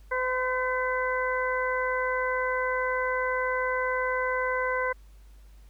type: harmonic tone with a mistuned harmonic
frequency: 510 Hz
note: C5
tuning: 44 cents flat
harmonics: 1 / 2 / 3 / 4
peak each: -29 / -30 / -31 / -33 dBFS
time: 0.11-4.93 s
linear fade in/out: 10 ms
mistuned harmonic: 4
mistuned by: -24 cents
effects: added 50 Hz sine -48 dBFS peak until 5.69 s + pink hiss -64 dBFS RMS until 5.69 s